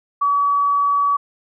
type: tone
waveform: sine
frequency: 1139 Hz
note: C#6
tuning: 47 cents sharp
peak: -14 dBFS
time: 0.21-1.17 s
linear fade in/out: 10 ms
effects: none